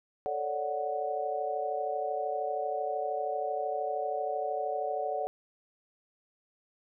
sine chord, D major seventh, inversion second, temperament equal, 440 / 554.4 / 587.3 / 740 Hz, A4 / C#5 / D5 / F#5, 0 / 0 / 0 / 0 cents, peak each -37 / -38 / -35 / -33 dBFS, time 0.26-5.27 s, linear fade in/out 0 ms, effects none

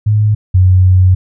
sine tone pair in turn, 106.1 / 92.36 Hz, G#2 / F#2, +38 / -3 cents, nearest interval major second, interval 241 cents, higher first, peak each -7 / -4 dBFS, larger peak second, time 0.06-0.35 / 0.54-1.15 s, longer second, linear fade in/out 10 ms, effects none

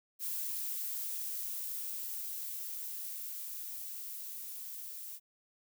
violet noise with level ramp, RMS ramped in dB -37 to -45 dBFS, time 0.19-5.2 s, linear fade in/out 50 ms, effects none

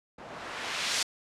blue noise with low-pass filter sweep, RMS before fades -34 dBFS, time 0.18-1.03 s, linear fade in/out 5 ms, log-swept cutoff 560 to 5700 Hz, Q 0.71, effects low-pass 10000 Hz 12 dB/octave

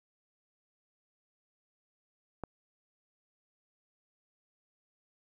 click, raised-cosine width 1 ms, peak -23 dBFS, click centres 2.437 s, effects 10-bit

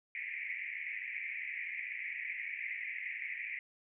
white band-pass noise, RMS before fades -41 dBFS, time 0.15-3.59 s, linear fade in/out 2 ms, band 1900 to 2400 Hz, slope 96 dB/octave, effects none

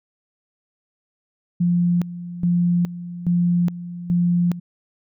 sine tone with tremolo, 174.61 Hz, F3, in tune, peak -15 dBFS, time 1.6-4.6 s, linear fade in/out 10 ms, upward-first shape square, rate 1.2 Hz, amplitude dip 80%, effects none

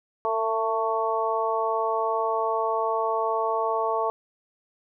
harmonic tone with a mistuned harmonic, 222.5 Hz, A3, 20 cents sharp, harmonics 2 / 3 / 4 / 5, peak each -28 / -28 / -28 / -28 dBFS, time 0.25-4.1 s, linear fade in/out 0 ms, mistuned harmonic 2, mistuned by +18 cents, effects none

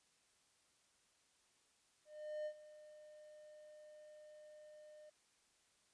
triangle tone with ADSR envelope, 607 Hz, D#5, 43 cents flat, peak -38 dBFS, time 2.05-5.1 s, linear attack 410 ms, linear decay 71 ms, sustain -17 dB, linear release 9 ms, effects white hiss -75 dBFS RMS until 5.93 s + resampled to 22050 Hz

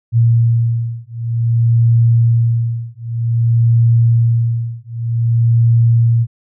sine beating tone pair, 116.1 / 116.63 Hz, A#2 / A#2, -7 / +1 cents, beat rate 0.53 Hz, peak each -13 dBFS, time 0.12-6.27 s, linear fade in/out 50 ms, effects none

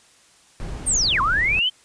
brown noise, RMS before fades -30 dBFS, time 0.6-1.59 s, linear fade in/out 0 ms
sine linear two-way sweep, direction down then up, 8990 to 1002 to 3154 Hz, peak -17 dBFS, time 0.86-1.7 s, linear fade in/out 20 ms, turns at 1.21 s
effects white hiss -54 dBFS RMS until 1.84 s + resampled to 22050 Hz

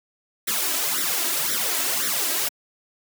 white noise with flanger, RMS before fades -24 dBFS, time 0.47-2.49 s, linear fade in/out 10 ms, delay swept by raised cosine 0.53 to 3.13 ms, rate 1.9 Hz, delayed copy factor +0.95, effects high-pass 200 Hz 12 dB/octave

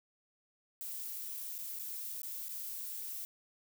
violet noise with dropouts, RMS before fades -42 dBFS, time 0.81-3.25 s, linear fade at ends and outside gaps 0 ms, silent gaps 1.581-1.588 / 1.789-1.795 / 2.218-2.232 / 2.484-2.492 s, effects none

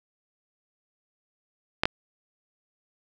clicks, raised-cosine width 0.3 ms, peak -5 dBFS, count 2, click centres 1.835 / 1.855 s, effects none

